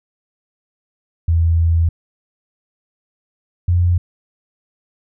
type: tone pair in turn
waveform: sine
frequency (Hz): 83 / 87.94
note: E2 / F2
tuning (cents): +12 / +13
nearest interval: minor second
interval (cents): 101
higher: second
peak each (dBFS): -11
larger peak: neither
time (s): 1.28-1.89 / 3.68-3.98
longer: first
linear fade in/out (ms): 5
effects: none